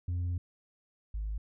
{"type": "tone pair in turn", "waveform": "sine", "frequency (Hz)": [88.2, 52.44], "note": ["F2", "G#1"], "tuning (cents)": [18, 17], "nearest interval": "major sixth", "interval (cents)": 901, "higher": "first", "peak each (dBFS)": [-27, -31], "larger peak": "first", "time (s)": [[0.08, 0.38], [1.14, 1.38]], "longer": "first", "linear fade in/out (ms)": 5, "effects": ["tanh soft clip ceiling -29 dBFS"]}